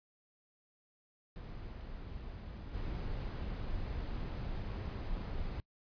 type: noise with level steps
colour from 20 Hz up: brown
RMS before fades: -45 / -39 dBFS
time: 1.36-5.6 s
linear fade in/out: 0 ms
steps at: 2.73 s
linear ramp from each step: 20 ms
effects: noise-tail reverb RT60 0.1 s tail -23 dB re dry + resampled to 11025 Hz